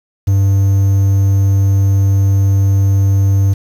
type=tone with quantisation; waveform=triangle; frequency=98 Hz; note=G2; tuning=in tune; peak=-6 dBFS; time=0.27-3.54 s; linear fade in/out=10 ms; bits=6; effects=none